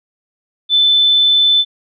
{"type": "tone", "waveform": "sine", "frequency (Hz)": 3519, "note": "A7", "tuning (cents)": 0, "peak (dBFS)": -8, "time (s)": [0.69, 1.65], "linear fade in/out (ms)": 50, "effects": []}